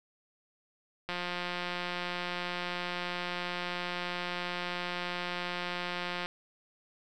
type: click train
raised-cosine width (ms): 0.3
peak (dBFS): -19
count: 916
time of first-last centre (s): 1.09-6.259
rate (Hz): 177
effects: none